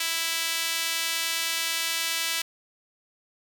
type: tone with high-pass filter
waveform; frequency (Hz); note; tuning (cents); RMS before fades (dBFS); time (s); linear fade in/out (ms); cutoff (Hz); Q
sawtooth; 329.6; E4; 0; -28; 0-2.42; 5; 2600; 0.96
effects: none